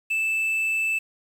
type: tone with quantisation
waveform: triangle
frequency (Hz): 2637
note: E7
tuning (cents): 0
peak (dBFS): -20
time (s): 0.1-0.99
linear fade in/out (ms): 10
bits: 8
effects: none